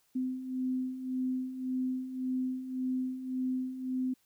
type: beating tone pair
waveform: sine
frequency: 255.5 / 257.3 Hz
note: C4 / C4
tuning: -41 / -29 cents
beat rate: 1.8 Hz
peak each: -38 / -32 dBFS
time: 0.15-4.14 s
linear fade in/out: 10 ms
effects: white hiss -71 dBFS RMS until 4.25 s